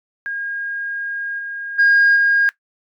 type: tone with level steps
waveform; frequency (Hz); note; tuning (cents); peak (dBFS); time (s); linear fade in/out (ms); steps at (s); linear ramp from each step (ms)
sine; 1625; G#6; -38; -22 / -25 / -8 / -11; 0.26-2.49; 0; 1.38 / 1.78 / 2.15; 20
effects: noise-tail reverb RT60 0.1 s tail -18 dB re dry + tanh soft clip ceiling -7 dBFS